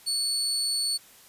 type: tone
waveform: 30% pulse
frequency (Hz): 4435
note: C#8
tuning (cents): 0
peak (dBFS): -22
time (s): 0.06-0.98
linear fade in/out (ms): 20
effects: white hiss -53 dBFS RMS until 1.28 s + resampled to 32000 Hz